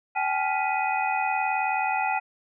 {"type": "tone cluster", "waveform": "sine", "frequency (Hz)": [771, 850, 1398, 1980, 2495], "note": ["G5", "G#5", "F6", "B6", "D#7"], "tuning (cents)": [-29, 40, 1, 4, 4], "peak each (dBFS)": [-27, -27, -34, -35, -30], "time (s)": [0.15, 2.2], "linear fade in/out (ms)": 20, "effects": []}